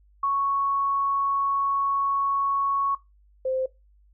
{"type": "tone pair in turn", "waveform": "sine", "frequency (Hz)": [1108.7, 521.1], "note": ["C#6", "C5"], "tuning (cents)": [0, -7], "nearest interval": "octave + minor second", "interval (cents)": 1307, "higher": "first", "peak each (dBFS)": [-21, -23], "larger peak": "first", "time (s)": [[0.23, 2.95], [3.45, 3.66]], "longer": "first", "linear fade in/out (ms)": 5, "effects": ["noise-tail reverb RT60 0.2 s tail -19 dB re dry", "added 50 Hz sine -55 dBFS peak until 4.13 s"]}